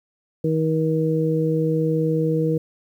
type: harmonic tone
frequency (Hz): 159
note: D#3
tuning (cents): +38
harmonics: 1 / 2 / 3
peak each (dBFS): -21 / -24 / -22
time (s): 0.44-2.58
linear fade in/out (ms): 5
effects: 9-bit